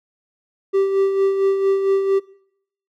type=tone with tremolo; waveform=triangle; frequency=390 Hz; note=G4; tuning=9 cents flat; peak=-11 dBFS; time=0.73-2.2 s; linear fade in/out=20 ms; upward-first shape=sine; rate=4.4 Hz; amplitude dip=50%; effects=noise-tail reverb RT60 0.7 s tail -21 dB re dry